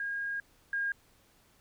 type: tone pair in turn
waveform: sine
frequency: 1627 / 1620 Hz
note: G#6 / G#6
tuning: -36 / -43 cents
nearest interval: unison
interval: 7 cents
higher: first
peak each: -32 / -29 dBFS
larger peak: second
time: 0-0.4 / 0.73-0.92 s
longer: first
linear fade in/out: 2 ms
effects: pink hiss -65 dBFS RMS until 1.6 s